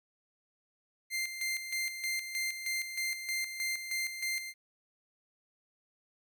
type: tone with tremolo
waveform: sawtooth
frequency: 2093 Hz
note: C7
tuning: in tune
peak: -28 dBFS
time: 1.1-4.54 s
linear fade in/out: 50 ms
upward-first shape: square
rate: 3.2 Hz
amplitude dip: 60%
effects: none